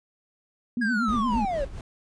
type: tone with vibrato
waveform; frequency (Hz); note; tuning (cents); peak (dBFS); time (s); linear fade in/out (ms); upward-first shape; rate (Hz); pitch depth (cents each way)
sine; 226.2; A3; +48; -24; 0.77-1.45; 2; triangle; 8.6; 190
type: linear sweep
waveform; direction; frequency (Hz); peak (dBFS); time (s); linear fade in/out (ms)
triangle; down; 1661.2 to 523.3; -23; 0.81-1.65; 10
type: noise with tremolo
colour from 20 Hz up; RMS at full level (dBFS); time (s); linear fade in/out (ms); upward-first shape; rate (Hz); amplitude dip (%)
brown; -32; 1.08-1.81; 2; sine; 4.4; 65
effects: resampled to 22050 Hz